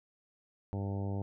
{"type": "harmonic tone", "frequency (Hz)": 99, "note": "G2", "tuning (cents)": 18, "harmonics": [1, 2, 3, 4, 5, 6, 7, 8, 9], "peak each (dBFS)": [-34, -40, -44, -46, -48, -50, -51, -52, -53], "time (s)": [0.73, 1.22], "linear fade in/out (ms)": 0, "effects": []}